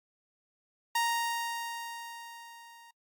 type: tone with level ramp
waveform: sawtooth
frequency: 932.3 Hz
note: A#5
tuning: in tune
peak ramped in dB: -22 to -49 dBFS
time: 0.95-2.91 s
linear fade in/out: 5 ms
effects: noise-tail reverb RT60 0.1 s tail -23 dB re dry + Opus 48 kbps